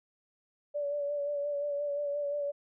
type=tone with vibrato; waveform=sine; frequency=577 Hz; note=D5; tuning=31 cents flat; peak=-30 dBFS; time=0.74-2.52 s; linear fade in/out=20 ms; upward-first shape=sine; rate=5.7 Hz; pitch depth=29 cents each way; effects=none